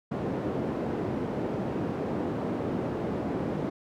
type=band-pass noise; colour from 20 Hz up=white; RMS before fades=-31 dBFS; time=0.11-3.7 s; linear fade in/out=10 ms; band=130 to 390 Hz; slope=12 dB/octave; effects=none